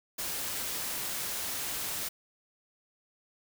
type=noise; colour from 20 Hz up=white; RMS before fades=-35 dBFS; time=0.18-2.09 s; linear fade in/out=10 ms; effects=none